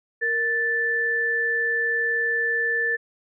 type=tone pair together; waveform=sine; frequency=466.2 / 1759.1 Hz; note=A#4 / A6; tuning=0 / -1 cents; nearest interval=octave + major seventh; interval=2299 cents; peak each=-29 / -21 dBFS; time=0.21-2.97 s; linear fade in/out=20 ms; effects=none